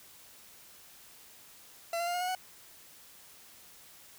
40% pulse tone with pitch steps, 676 / 688.6 / 701.5 / 714.5 / 727.9 / 741.5 Hz, E5 / F5 / F5 / F5 / F#5 / F#5, +43 / -25 / +8 / +39 / -29 / +4 cents, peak -30 dBFS, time 1.93-2.35 s, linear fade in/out 2 ms, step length 70 ms, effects white hiss -55 dBFS RMS until 4.18 s

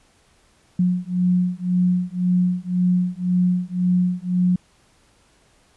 sine beating tone pair, 179.2 / 181.1 Hz, F3 / F#3, +45 / -37 cents, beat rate 1.9 Hz, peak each -20 dBFS, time 0.79-4.56 s, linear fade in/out 5 ms, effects pink hiss -58 dBFS RMS until 5.76 s + resampled to 24000 Hz

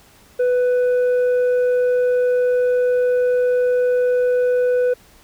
sine tone with tanh clipping, 496.3 Hz, B4, 8 cents sharp, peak -15 dBFS, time 0.39-4.94 s, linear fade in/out 10 ms, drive 4 dB, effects pink hiss -50 dBFS RMS until 5.23 s

